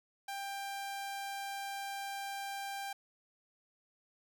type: tone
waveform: sawtooth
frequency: 792 Hz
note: G5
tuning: 18 cents sharp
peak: -35 dBFS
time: 0.28-2.93 s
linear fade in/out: 5 ms
effects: none